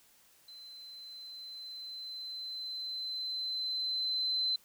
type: tone with level ramp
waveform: sine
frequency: 4061 Hz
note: B7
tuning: 48 cents sharp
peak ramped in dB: -48 to -28 dBFS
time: 0.48-4.56 s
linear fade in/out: 5 ms
effects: white hiss -64 dBFS RMS until 4.64 s